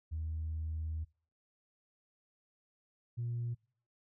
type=tone pair in turn; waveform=sine; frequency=79.3 / 118.82 Hz; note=D#2 / A#2; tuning=+33 / +34 cents; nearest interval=perfect fifth; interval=701 cents; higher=second; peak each=-34 / -33 dBFS; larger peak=second; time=0.11-1.05 / 3.17-3.55 s; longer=first; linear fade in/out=20 ms; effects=noise-tail reverb RT60 0.5 s tail -26 dB re dry + tanh soft clip ceiling -31 dBFS